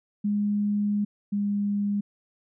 sine tone pair in turn, 206.1 / 203.5 Hz, G#3 / G#3, -13 / -35 cents, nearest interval unison, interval 22 cents, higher first, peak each -22 / -23 dBFS, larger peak first, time 0.24-1.05 / 1.32-2.01 s, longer first, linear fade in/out 10 ms, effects none

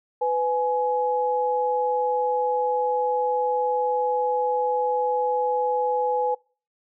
sine tone pair together, 499.5 / 840 Hz, B4 / G#5, +20 / +19 cents, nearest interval major sixth, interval 899 cents, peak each -23 dBFS, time 0.21-6.35 s, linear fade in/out 10 ms, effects noise-tail reverb RT60 0.4 s tail -26 dB re dry

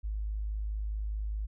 sine tone, 52.4 Hz, G#1, 16 cents sharp, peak -31 dBFS, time 0.03-1.47 s, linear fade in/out 20 ms, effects none

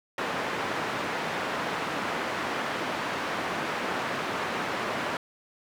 white band-pass noise, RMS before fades -31 dBFS, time 0.18-5.17 s, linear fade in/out 2 ms, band 160 to 1600 Hz, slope 12 dB/octave, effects none

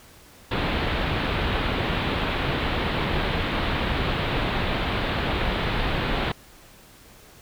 pink low-pass noise, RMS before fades -25 dBFS, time 0.51-6.32 s, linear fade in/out 5 ms, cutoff 3900 Hz, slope 48 dB/octave, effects pink hiss -50 dBFS RMS until 7.41 s

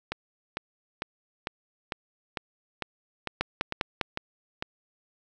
two click trains, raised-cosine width 0.3 ms, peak -9 / -14 dBFS, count 4 / 11, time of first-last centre 3.41-4.012 / 0.12-4.625 s, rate 4.98 / 2.22 Hz, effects none

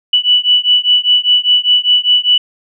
sine beating tone pair, 2959 / 2964 Hz, F#7 / F#7, -1 / +2 cents, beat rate 5 Hz, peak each -11 dBFS, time 0.13-2.38 s, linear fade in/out 5 ms, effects none

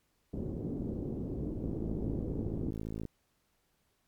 white low-pass noise, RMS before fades -37 dBFS, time 0.33-2.71 s, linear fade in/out 10 ms, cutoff 370 Hz, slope 24 dB/octave
click train, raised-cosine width 3 ms, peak -26 dBFS, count 78, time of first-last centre 1.64-3.053 s, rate 54.5 Hz
effects pink hiss -75 dBFS RMS until 4.07 s + MP3 96 kbps

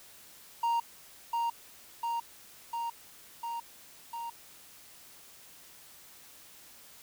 triangle tone with echo, 932.3 Hz, A#5, in tune, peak -24 dBFS, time 0.63-0.8 s, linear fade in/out 5 ms, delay 700 ms, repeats 5, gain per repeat -2 dB, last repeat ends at 4.3 s, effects white hiss -54 dBFS RMS until 7.02 s

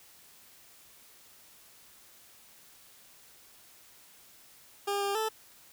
20% pulse tone with pitch steps, 403 / 400.2 / 438.9 Hz, G4 / G4 / A4, +48 / +36 / -4 cents, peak -24 dBFS, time 4.87-5.29 s, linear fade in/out 10 ms, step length 140 ms, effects white hiss -57 dBFS RMS until 5.72 s

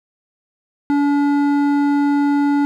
triangle tone with hard clipping, 286.3 Hz, D4, 44 cents flat, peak -15 dBFS, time 0.9-2.65 s, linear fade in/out 0 ms, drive 14 dB, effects none

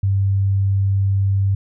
sine tone, 98 Hz, G2, in tune, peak -14 dBFS, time 0.03-1.55 s, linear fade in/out 5 ms, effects none

